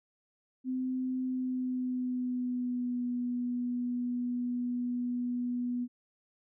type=tone with pitch glide; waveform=sine; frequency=256.9 to 244.9 Hz; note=C4 to B3; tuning=-32 to -14 cents; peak=-30 dBFS; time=0.64-5.88 s; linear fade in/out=50 ms; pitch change=-82 cents; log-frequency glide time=1.24-3.04 s; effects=none